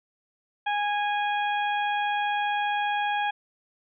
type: harmonic tone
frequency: 825 Hz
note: G#5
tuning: 12 cents flat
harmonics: 1 / 2 / 3 / 4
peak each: -25 / -31 / -35 / -37 dBFS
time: 0.66-3.31 s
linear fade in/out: 10 ms
effects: none